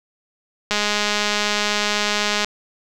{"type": "click train", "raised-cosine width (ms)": 0.2, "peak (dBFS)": -3, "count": 362, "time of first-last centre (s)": [0.71, 2.446], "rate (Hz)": 208, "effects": []}